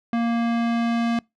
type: tone with low-pass filter sweep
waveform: square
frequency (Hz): 233.1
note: A#3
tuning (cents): 0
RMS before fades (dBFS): -22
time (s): 0.13-1.19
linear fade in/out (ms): 2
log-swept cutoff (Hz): 2300 to 4100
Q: 0.7
effects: noise-tail reverb RT60 0.2 s tail -25 dB re dry

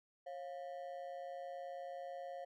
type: ring-modulated tone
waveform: triangle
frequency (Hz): 623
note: D#5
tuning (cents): +2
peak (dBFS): -39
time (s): 0.26-2.45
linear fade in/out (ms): 10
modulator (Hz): 79.3
effects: none

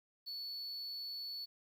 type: tone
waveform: triangle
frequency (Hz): 4435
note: C#8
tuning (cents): 0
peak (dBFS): -40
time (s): 0.26-1.46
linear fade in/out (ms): 20
effects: 11-bit

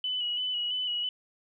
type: tone with vibrato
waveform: sine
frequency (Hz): 2960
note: F#7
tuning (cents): 0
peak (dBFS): -28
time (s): 0.04-1.09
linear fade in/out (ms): 2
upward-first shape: square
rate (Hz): 3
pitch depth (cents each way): 26
effects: none

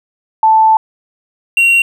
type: tone pair in turn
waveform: sine / triangle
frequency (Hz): 880 / 2749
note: A5 / F7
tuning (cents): 0 / -28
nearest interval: octave + minor sixth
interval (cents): 1972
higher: second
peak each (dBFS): -5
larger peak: neither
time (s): 0.43-0.77 / 1.57-1.82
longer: first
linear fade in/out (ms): 2
effects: none

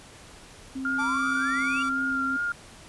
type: tone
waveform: sine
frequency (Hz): 264.7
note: C4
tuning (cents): +20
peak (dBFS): -30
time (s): 0.75-2.37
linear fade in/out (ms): 10
type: tone with vibrato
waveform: sine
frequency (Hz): 1400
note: F6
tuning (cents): +4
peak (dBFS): -25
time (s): 0.85-2.52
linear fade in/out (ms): 2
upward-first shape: sine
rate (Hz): 2.7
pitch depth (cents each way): 24
type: tone with pitch glide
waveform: sawtooth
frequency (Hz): 1162 to 1155.3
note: D6 to D6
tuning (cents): -19 to -29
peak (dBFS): -30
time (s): 0.98-1.9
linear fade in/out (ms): 20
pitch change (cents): -10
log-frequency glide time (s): 1.32-1.6
type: exponential sweep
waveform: sine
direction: up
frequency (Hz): 841 to 2878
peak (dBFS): -31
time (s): 0.98-1.83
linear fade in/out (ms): 10
effects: pink hiss -48 dBFS RMS until 2.88 s + resampled to 24000 Hz

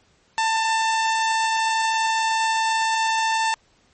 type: tone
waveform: sawtooth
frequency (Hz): 892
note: A5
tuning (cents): +23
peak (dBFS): -15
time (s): 0.38-3.54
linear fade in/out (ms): 0
effects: pink hiss -60 dBFS RMS until 3.93 s + MP3 32 kbps

